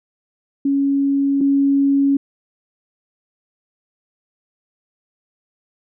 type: tone pair in turn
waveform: sine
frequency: 277.8 / 277.8 Hz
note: C#4 / C#4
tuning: +4 / +4 cents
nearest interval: unison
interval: 0 cents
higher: neither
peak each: -14 / -12 dBFS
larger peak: second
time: 0.65-1.41 / 1.41-2.17 s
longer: neither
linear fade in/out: 5 ms
effects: none